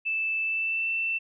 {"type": "tone with pitch glide", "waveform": "sine", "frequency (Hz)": [2637, 2675], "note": ["E7", "E7"], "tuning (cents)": [0, 25], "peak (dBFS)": -25, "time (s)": [0.05, 1.19], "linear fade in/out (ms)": 20, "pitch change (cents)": 25, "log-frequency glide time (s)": [0.43, 0.9], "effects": []}